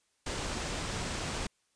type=low-pass noise; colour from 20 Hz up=pink; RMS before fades=-36 dBFS; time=0.26-1.47 s; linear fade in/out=5 ms; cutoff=9100 Hz; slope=48 dB/octave; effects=white hiss -74 dBFS RMS until 1.75 s + resampled to 22050 Hz